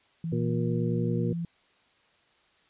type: tone with pitch glide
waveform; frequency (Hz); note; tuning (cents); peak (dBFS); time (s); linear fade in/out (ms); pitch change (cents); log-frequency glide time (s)
sine; 164.81 to 169.25; E3 to E3; 0 to +46; -29; 0.24-1.45; 2; +46; 0.41-1.04
type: harmonic tone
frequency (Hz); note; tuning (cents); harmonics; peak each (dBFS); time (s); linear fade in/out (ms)
118.2; A#2; +24; 1 / 2 / 3 / 4; -29 / -32 / -34 / -35; 0.32-1.33; 5
effects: white hiss -64 dBFS RMS until 2.69 s + resampled to 8000 Hz